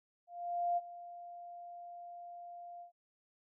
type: tone with ADSR envelope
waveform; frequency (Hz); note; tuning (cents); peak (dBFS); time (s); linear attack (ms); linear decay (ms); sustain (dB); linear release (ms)
sine; 698; F5; -1; -29; 0.27-2.92; 500; 32; -17; 110
effects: none